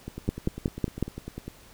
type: two click trains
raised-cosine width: 3 ms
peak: -22 / -11 dBFS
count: 15 / 5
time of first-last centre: 0.08-1.48 / 0.29-1.027 s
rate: 10 / 5.43 Hz
effects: pink hiss -53 dBFS RMS until 1.73 s